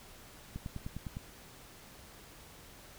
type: click train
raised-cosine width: 5 ms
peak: -27 dBFS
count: 7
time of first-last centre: 0.56-1.169 s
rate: 9.85 Hz
effects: pink hiss -54 dBFS RMS until 2.98 s